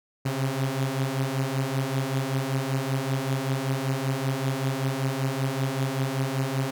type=beating tone pair; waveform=sawtooth; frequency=130.81 / 136.01 Hz; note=C3 / C#3; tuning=0 / -33 cents; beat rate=5.2 Hz; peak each=-25 / -23 dBFS; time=0.25-6.71 s; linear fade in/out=10 ms; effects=none